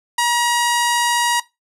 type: tone with low-pass filter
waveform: sawtooth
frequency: 954 Hz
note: A#5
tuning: 40 cents sharp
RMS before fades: -17 dBFS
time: 0.18-1.4 s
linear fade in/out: 5 ms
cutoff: 9900 Hz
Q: 1.6
effects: noise-tail reverb RT60 0.2 s tail -18 dB re dry